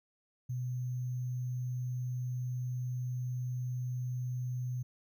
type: tone with sample-and-hold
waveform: sine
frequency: 124.7 Hz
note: B2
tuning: 17 cents sharp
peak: -33 dBFS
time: 0.49-4.83 s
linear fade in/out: 10 ms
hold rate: 6300 Hz
effects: none